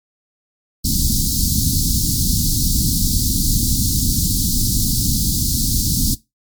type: band-stop noise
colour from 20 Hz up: pink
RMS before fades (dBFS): -17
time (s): 0.84-6.15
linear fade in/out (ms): 10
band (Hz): 280 to 4200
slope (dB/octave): 48
effects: noise-tail reverb RT60 0.2 s tail -19 dB re dry + MP3 96 kbps